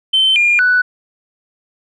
sine tone with pitch steps, 3086 / 2411 / 1486 Hz, G7 / D7 / F#6, -28 / +45 / +7 cents, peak -8 dBFS, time 0.13-0.82 s, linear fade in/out 10 ms, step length 230 ms, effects tanh soft clip ceiling -5 dBFS

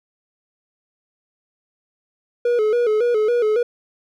triangle tone with vibrato, 454 Hz, A#4, 46 cents flat, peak -13 dBFS, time 2.45-3.63 s, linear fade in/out 5 ms, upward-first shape square, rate 3.6 Hz, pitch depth 100 cents each way, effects none

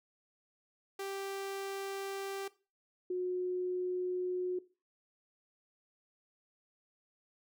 sawtooth / sine tone pair in turn, 392 / 363.4 Hz, G4 / F#4, 0 / -31 cents, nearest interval minor second, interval 131 cents, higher first, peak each -34 / -32 dBFS, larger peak second, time 0.99-2.48 / 3.1-4.59 s, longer neither, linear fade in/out 5 ms, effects noise-tail reverb RT60 0.3 s tail -17 dB re dry

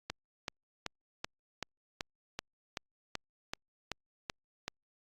click train, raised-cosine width 0.2 ms, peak -18 dBFS, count 13, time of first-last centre 0.1-4.68 s, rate 2.62 Hz, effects Opus 48 kbps

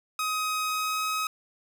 sawtooth tone with pitch glide, 1260 to 1269.5 Hz, D#6 to D#6, +21 to +34 cents, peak -23 dBFS, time 0.19-1.27 s, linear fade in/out 2 ms, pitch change +13 cents, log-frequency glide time 0.64-1.04 s, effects none

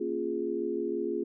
sine chord, Bb minor seventh, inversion none, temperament equal with one note detuned, 233.1 / 275.4 / 349.2 / 415.3 Hz, Bb3 / Db4 / F4 / Ab4, 0 / -11 / 0 / 0 cents, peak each -38 / -37 / -32 / -33 dBFS, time 0-1.24 s, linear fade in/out 10 ms, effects none

